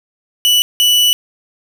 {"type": "tone bursts at uneven times", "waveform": "40% pulse", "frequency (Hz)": 2960, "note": "F#7", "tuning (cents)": 0, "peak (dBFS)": -8, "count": 2, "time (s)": [[0.45, 0.62], [0.8, 1.13]], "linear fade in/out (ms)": 0, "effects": []}